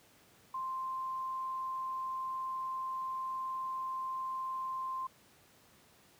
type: tone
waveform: sine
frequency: 1046.5 Hz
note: C6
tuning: in tune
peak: -35 dBFS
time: 0.54-5.07 s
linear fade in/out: 5 ms
effects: pink hiss -63 dBFS RMS until 6.19 s + high-pass 100 Hz 12 dB/octave